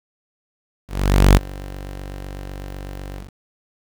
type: tone with ADSR envelope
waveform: sawtooth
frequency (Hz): 47.99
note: G1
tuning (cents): -36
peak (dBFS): -3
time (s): 0.88-3.32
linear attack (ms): 480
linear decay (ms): 29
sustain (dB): -23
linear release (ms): 140
effects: 7-bit